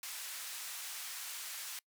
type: band-pass noise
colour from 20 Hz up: white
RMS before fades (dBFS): -44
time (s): 0.03-1.79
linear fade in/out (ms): 2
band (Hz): 1100 to 13000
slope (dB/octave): 12
effects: noise-tail reverb RT60 0.1 s tail -24 dB re dry